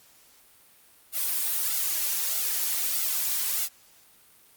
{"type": "noise with flanger", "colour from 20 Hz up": "blue", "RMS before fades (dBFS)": -27, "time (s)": [1.12, 3.69], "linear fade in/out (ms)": 50, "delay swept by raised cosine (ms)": [1.4, 3.4], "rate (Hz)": 1.6, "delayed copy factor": 0.75, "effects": ["white hiss -57 dBFS RMS until 4.56 s", "Opus 48 kbps"]}